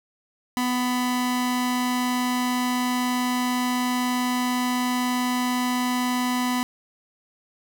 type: tone pair together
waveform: sawtooth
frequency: 249 / 498 Hz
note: B3 / B4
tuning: +14 / +14 cents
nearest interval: octave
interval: 1200 cents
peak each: -18 / -23 dBFS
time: 0.57-6.63 s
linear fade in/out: 0 ms
effects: none